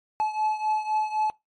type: beating tone pair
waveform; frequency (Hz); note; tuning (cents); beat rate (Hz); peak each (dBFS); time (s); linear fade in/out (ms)
triangle; 859 / 862.9; A5 / A5; -42 / -34; 3.9; -23 / -27; 0.2-1.3; 0
effects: noise-tail reverb RT60 0.2 s tail -23 dB re dry + MP3 48 kbps